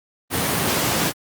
pink high-pass noise, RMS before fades -21 dBFS, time 0.3-1.13 s, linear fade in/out 50 ms, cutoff 100 Hz, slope 24 dB/octave, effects Opus 32 kbps

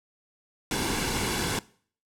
pink noise with comb filter, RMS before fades -28 dBFS, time 0.71-1.59 s, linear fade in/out 2 ms, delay 1.6 ms, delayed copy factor -0.55, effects noise-tail reverb RT60 0.5 s tail -21 dB re dry + low-pass 11000 Hz 12 dB/octave

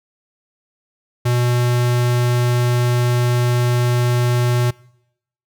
square tone, 122 Hz, B2, 21 cents flat, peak -15 dBFS, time 1.25-4.71 s, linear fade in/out 10 ms, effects noise-tail reverb RT60 0.8 s tail -24 dB re dry

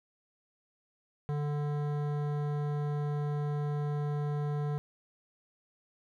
sine tone with hard clipping, 146.83 Hz, D3, in tune, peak -32 dBFS, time 1.29-4.78 s, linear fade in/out 0 ms, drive 15 dB, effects none

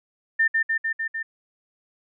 sine tone with echo, 1800 Hz, A6, 39 cents sharp, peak -16 dBFS, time 0.39-0.48 s, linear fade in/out 10 ms, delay 150 ms, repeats 5, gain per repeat -2 dB, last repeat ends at 1.23 s, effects none

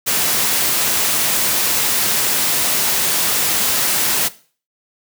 white noise, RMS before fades -17 dBFS, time 0.06-4.29 s, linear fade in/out 20 ms, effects noise-tail reverb RT60 0.4 s tail -17 dB re dry + high-pass 100 Hz 12 dB/octave

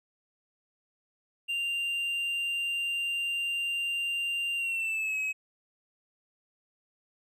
triangle tone with pitch glide, 2785 to 2554 Hz, F7 to D#7, -5 to +45 cents, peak -27 dBFS, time 1.48-5.33 s, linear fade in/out 20 ms, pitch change -150 cents, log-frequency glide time 4.56-5.18 s, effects none

